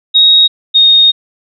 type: tone pair in turn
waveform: sine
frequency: 3771 / 3711 Hz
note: A#7 / A#7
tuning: +19 / -9 cents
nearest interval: unison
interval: 28 cents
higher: first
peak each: -3 dBFS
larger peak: neither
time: 0.14-0.48 / 0.74-1.12 s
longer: second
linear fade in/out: 20 ms
effects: none